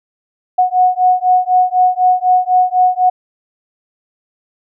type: beating tone pair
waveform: sine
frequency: 731 / 735 Hz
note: F#5 / F#5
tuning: -21 / -12 cents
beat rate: 4 Hz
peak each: -12 dBFS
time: 0.58-3.1 s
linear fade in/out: 10 ms
effects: none